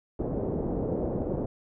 white low-pass noise, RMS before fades -30 dBFS, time 0.19-1.46 s, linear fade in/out 5 ms, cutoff 530 Hz, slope 24 dB/octave, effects none

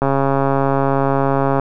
click train, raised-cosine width 1 ms, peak -3 dBFS, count 217, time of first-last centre 0.02-1.597 s, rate 137 Hz, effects none

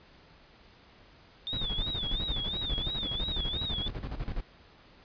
sine tone with vibrato, 3572 Hz, A7, 25 cents sharp, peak -32 dBFS, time 1.47-3.88 s, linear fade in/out 0 ms, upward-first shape sine, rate 2.9 Hz, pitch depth 130 cents each way
brown noise with tremolo, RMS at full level -33 dBFS, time 1.53-4.41 s, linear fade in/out 0 ms, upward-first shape square, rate 12 Hz, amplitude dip 70%
effects pink hiss -57 dBFS RMS until 5.04 s + resampled to 11025 Hz

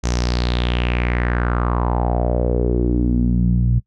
sawtooth tone with low-pass filter sweep, 60.2 Hz, B1, 44 cents flat, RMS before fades -18 dBFS, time 0.03-3.8 s, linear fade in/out 20 ms, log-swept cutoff 6500 to 130 Hz, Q 4.2, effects noise-tail reverb RT60 0.1 s tail -22 dB re dry

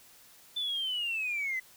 sine linear sweep, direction down, 3536 to 2000 Hz, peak -29 dBFS, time 0.56-1.6 s, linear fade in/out 10 ms, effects tanh soft clip ceiling -26 dBFS + white hiss -57 dBFS RMS until 1.76 s

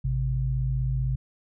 sine tone pair together, 54.95 / 130.7 Hz, A1 / C3, -2 / -1 cents, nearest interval octave + minor third, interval 1501 cents, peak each -27 / -25 dBFS, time 0.04-1.16 s, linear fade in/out 10 ms, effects none

